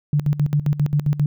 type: tone with tremolo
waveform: sine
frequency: 146.83 Hz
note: D3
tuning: in tune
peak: -14 dBFS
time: 0.13-1.26 s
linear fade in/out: 2 ms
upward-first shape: square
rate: 7.5 Hz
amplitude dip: 80%
effects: none